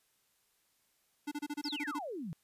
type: tone bursts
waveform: square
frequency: 293.7 Hz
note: D4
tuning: in tune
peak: -36 dBFS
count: 10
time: 1.27-1.991 s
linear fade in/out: 10 ms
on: 46 ms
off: 29 ms
type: exponential sweep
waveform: sine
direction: down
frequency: 5520 to 146.2 Hz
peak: -38 dBFS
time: 1.64-2.33 s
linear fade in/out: 0 ms
effects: white hiss -74 dBFS RMS until 2.43 s + resampled to 32000 Hz